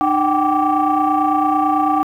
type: tone cluster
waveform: sine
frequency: 302.7 / 760 / 789 / 1167 Hz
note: D#4 / F#5 / G5 / D6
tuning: -48 / +46 / +11 / -11 cents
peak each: -18 dBFS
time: 0.01-2.03 s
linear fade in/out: 0 ms
effects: tanh soft clip ceiling -6 dBFS + 8-bit